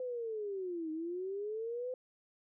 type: linear two-way sweep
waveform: sine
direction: down then up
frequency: 513 to 309.8 to 513 Hz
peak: -36 dBFS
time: 0-1.94 s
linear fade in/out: 2 ms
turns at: 0.91 s
effects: none